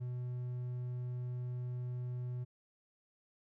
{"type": "tone", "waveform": "triangle", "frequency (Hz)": 123.9, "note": "B2", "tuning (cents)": 6, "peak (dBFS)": -35, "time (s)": [0, 2.45], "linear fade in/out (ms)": 20, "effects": []}